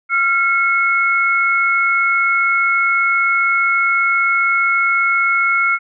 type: tone pair together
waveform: sine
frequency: 1378 / 2187 Hz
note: F6 / C#7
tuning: -24 / -24 cents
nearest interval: minor sixth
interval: 800 cents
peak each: -15 dBFS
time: 0.09-5.79 s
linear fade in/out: 50 ms
effects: none